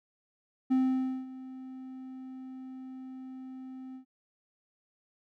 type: tone with ADSR envelope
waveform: triangle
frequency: 260 Hz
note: C4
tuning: 11 cents flat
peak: -20 dBFS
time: 0.7-4.05 s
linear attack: 18 ms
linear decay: 540 ms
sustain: -19 dB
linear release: 97 ms
effects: none